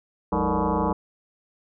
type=tone with frequency modulation; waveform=sine; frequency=338.9 Hz; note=E4; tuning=48 cents sharp; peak=-20 dBFS; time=0.32-0.93 s; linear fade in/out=5 ms; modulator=130 Hz; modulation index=5.8; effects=none